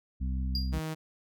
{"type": "harmonic tone", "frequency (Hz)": 64.8, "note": "C2", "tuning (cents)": -16, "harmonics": [1, 2, 3, 4], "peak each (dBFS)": [-29, -41, -39, -44], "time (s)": [0.2, 0.8], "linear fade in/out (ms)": 20}
{"type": "tone with exponential decay", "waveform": "triangle", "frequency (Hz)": 4805, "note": "D8", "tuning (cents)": 39, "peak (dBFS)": -27, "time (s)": [0.55, 0.79], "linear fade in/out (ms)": 2, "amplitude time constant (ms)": 52}
{"type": "tone", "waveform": "sawtooth", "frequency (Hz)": 157.9, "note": "D#3", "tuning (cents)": 26, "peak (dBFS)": -29, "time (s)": [0.72, 0.95], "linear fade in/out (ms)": 20}
{"effects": []}